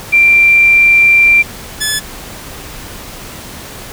sine / 10% pulse tone pair in turn, 2362 / 1722.7 Hz, D7 / A6, +9 / -37 cents, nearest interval perfect fourth, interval 546 cents, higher first, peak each -4 dBFS, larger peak neither, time 0.12-1.43 / 1.8-2 s, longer first, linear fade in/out 20 ms, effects pink hiss -29 dBFS RMS until 3.92 s

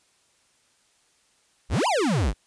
square exponential two-way sweep, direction up then down, 41.2 to 1046.5 to 41.2 Hz, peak -21 dBFS, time 1.69-2.34 s, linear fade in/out 50 ms, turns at 1.87 s, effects white hiss -64 dBFS RMS until 2.46 s + resampled to 22050 Hz

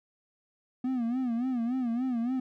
triangle tone with vibrato, 245 Hz, B3, 14 cents flat, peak -25 dBFS, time 0.84-2.4 s, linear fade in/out 5 ms, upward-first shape sine, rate 3.5 Hz, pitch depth 120 cents each way, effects none

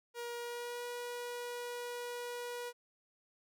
sawtooth tone with pitch glide, 475.8 to 484.1 Hz, A#4 to B4, +35 to -35 cents, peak -36 dBFS, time 0.14-2.73 s, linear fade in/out 50 ms, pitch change +30 cents, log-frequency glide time 0.36-0.85 s, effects none

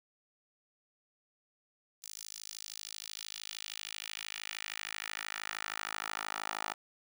10% pulse tone with high-pass filter sweep, 53 Hz, G#1, 36 cents sharp, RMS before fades -42 dBFS, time 2.02-6.74 s, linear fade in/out 20 ms, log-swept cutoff 6300 to 960 Hz, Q 1.5, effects none

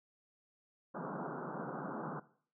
pink band-pass noise, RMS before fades -42 dBFS, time 0.94-2.2 s, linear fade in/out 10 ms, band 140 to 1500 Hz, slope 96 dB/octave, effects noise-tail reverb RT60 0.5 s tail -17 dB re dry

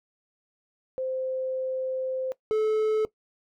sine / triangle tone pair in turn, 520 / 433.3 Hz, C5 / A4, -11 / -27 cents, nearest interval minor third, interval 316 cents, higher first, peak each -27 / -19 dBFS, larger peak second, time 0.98-2.32 / 2.51-3.05 s, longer first, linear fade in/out 0 ms, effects noise-tail reverb RT60 0.1 s tail -19 dB re dry

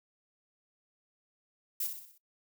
violet noise with echo, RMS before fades -33 dBFS, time 1.8-1.87 s, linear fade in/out 5 ms, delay 62 ms, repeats 5, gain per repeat -6 dB, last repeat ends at 2.18 s, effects noise-tail reverb RT60 0.1 s tail -19 dB re dry

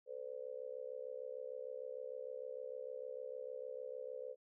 sine tone with amplitude modulation, 509 Hz, C5, 48 cents flat, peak -39 dBFS, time 0.06-4.36 s, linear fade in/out 50 ms, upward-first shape sine, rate 66.6 Hz, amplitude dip 100%, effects none

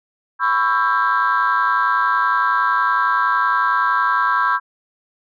sine chord, C# half-diminished seventh, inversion third, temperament just, 997.9 / 1108.7 / 1330.5 / 1596.6 Hz, B5 / C#6 / E6 / G6, +18 / 0 / +16 / +31 cents, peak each -19 dBFS, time 0.39-4.6 s, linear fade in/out 50 ms, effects tanh soft clip ceiling -8 dBFS

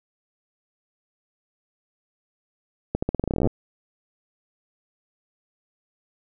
accelerating click train, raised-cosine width 2 ms, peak -9 dBFS, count 18, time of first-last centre 2.95-3.473 s, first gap 75 ms, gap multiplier 0.87, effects none

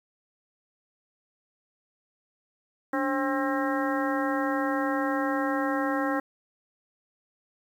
harmonic tone with a mistuned harmonic, 267.2 Hz, C4, 36 cents sharp, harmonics 1 / 2 / 3 / 4 / 5 / 6 / 7, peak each -28 / -31 / -33 / -34 / -35 / -36 / -36 dBFS, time 2.93-6.2 s, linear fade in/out 5 ms, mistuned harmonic 1, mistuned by +130 cents, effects 9-bit

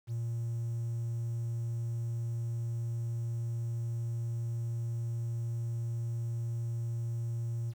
triangle tone, 116.54 Hz, A#2, in tune, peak -29 dBFS, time 0.07-7.74 s, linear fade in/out 50 ms, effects tanh soft clip ceiling -27 dBFS + 10-bit

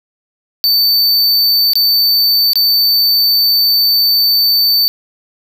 square tone with dropouts, 4554 Hz, C#8, 46 cents sharp, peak -9 dBFS, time 0.64-4.88 s, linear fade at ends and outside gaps 0 ms, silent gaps 1.734-1.755 / 2.533-2.556 s, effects none

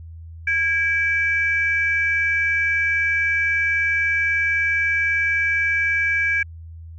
sine tone pair together, 1638.8 / 2315 Hz, G#6 / D7, -24 / -25 cents, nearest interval tritone, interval 599 cents, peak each -20 / -19 dBFS, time 0.47-6.43 s, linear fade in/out 5 ms, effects tanh soft clip ceiling -9 dBFS + added 82 Hz sine -35 dBFS peak until 6.98 s

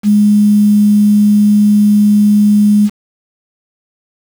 sine tone with quantisation, 207.7 Hz, G#3, in tune, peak -5 dBFS, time 0.03-2.9 s, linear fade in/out 50 ms, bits 5, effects none

